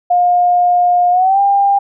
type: tone with pitch glide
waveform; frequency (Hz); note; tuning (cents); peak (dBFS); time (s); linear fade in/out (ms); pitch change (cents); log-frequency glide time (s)
sine; 711 to 798.1; F5 to G5; +31 to +31; -8; 0.1-1.79; 10; +200; 1.11-1.4
effects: none